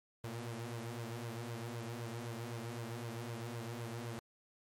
sawtooth tone with flanger, 117.1 Hz, A#2, 8 cents sharp, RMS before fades -43 dBFS, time 0.24-4.19 s, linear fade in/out 0 ms, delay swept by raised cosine 1.9 to 6.4 ms, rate 3.9 Hz, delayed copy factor +0.75, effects MP3 64 kbps

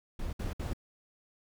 brown noise bursts, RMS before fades -35 dBFS, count 3, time 0.19-0.734 s, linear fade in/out 5 ms, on 140 ms, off 62 ms, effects none

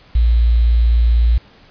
sine tone with quantisation, 58 Hz, A#1, 8 cents flat, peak -9 dBFS, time 0.15-1.38 s, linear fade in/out 5 ms, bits 6, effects pink hiss -47 dBFS RMS until 1.7 s + resampled to 11025 Hz

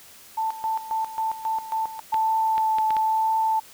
sine tone with tremolo, 886 Hz, A5, 12 cents sharp, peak -22 dBFS, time 0.37-2 s, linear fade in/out 10 ms, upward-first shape square, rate 3.7 Hz, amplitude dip 75%
sine tone with vibrato, 880 Hz, A5, in tune, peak -19 dBFS, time 2.12-3.6 s, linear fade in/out 10 ms, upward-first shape triangle, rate 1 Hz, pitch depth 14 cents each way
clicks, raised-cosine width 0.3 ms, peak -17 dBFS, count 5, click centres 2.143 / 2.58 / 2.785 / 2.906 / 2.967 s
effects white hiss -48 dBFS RMS until 3.73 s

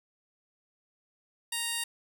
15% pulse tone with band-pass filter, 932.3 Hz, A#5, in tune, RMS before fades -33 dBFS, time 1.52-1.84 s, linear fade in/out 5 ms, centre 9700 Hz, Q 0.68, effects none

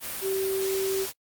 sine tone in noise, 385.1 Hz, G4, 31 cents flat, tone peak -25 dBFS, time 0.21-1.07 s, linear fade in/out 50 ms, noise white, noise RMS -34 dBFS, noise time 0-1.13 s, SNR +6 dB, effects noise-tail reverb RT60 0.1 s tail -25 dB re dry + Opus 32 kbps

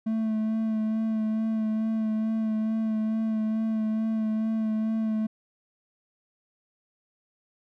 triangle tone with vibrato, 219.7 Hz, A3, 2 cents flat, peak -22 dBFS, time 0.06-5.27 s, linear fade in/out 10 ms, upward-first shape sine, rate 2.3 Hz, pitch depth 20 cents each way, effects none

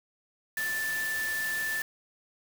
sine tone in noise, 1760 Hz, A6, in tune, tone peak -29 dBFS, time 0.57-1.82 s, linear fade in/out 2 ms, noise white, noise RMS -38 dBFS, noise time 0.57-1.82 s, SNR +6 dB, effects none

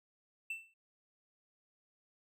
triangle tone with exponential decay, 2671 Hz, E7, 22 cents sharp, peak -33 dBFS, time 0.5-0.74 s, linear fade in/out 5 ms, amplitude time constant 52 ms, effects none

